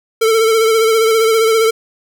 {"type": "tone with vibrato", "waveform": "square", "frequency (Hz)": 446.4, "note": "A4", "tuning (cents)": 25, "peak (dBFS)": -10, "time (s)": [0.21, 1.71], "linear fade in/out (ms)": 10, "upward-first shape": "sine", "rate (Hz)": 15, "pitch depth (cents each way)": 38, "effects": []}